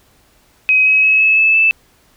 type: tone with pitch steps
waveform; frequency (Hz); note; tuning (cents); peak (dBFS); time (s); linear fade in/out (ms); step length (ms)
sine; 2530 / 2551 / 2571 / 2592 / 2613 / 2634; D#7 / D#7 / E7 / E7 / E7 / E7; +28 / +43 / -44 / -30 / -16 / -2; -8; 0.69-1.71; 0; 170
effects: pink hiss -53 dBFS RMS until 2.16 s